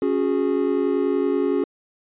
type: chord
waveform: triangle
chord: C# suspended fourth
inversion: none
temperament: equal with one note detuned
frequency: 277.2 / 364.7 / 415.3 Hz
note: C#4 / F#4 / G#4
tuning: 0 / -25 / 0 cents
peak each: -21 dBFS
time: 0.02-1.64 s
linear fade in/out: 2 ms
effects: resampled to 8000 Hz